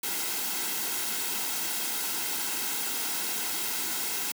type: noise with comb filter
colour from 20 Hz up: white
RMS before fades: -31 dBFS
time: 0.03-4.32 s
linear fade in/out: 5 ms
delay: 1.7 ms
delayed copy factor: -0.55
effects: high-pass 200 Hz 12 dB/octave